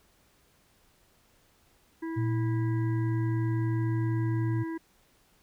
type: harmonic tone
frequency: 326.8 Hz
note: E4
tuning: 15 cents flat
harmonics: 1 / 3 / 5 / 6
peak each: -32 / -44 / -48 / -50 dBFS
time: 2.02-4.78 s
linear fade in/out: 10 ms
type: tone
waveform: sine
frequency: 116.54 Hz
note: A#2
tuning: in tune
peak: -26 dBFS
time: 2.16-4.64 s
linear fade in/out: 20 ms
effects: pink hiss -65 dBFS RMS until 5.42 s